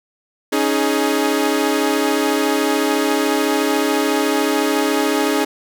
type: chord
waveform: sawtooth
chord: C# suspended second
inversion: none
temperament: equal with one note detuned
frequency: 277.2 / 311.1 / 418.2 Hz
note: C#4 / D#4 / G#4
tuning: 0 / 0 / +12 cents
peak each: -16 dBFS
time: 0.52-5.45 s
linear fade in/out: 10 ms
effects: none